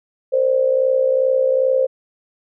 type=tone with amplitude modulation; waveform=sine; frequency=524 Hz; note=C5; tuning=2 cents sharp; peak=-10 dBFS; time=0.32-1.87 s; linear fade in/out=20 ms; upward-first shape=sine; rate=62.5 Hz; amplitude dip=70%; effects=none